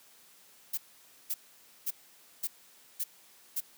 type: noise bursts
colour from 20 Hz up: violet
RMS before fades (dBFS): -32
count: 6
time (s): 0.73-3.606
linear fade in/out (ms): 10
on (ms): 46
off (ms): 520
effects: white hiss -59 dBFS RMS until 3.77 s + high-pass 150 Hz 12 dB/octave